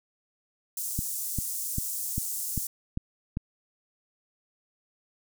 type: high-pass noise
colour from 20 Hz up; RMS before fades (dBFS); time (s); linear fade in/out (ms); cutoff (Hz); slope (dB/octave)
pink; -33; 0.77-2.67; 2; 7200; 24
type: click train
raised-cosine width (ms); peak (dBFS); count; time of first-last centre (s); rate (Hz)
5; -17; 7; 0.99-3.371; 2.52
effects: none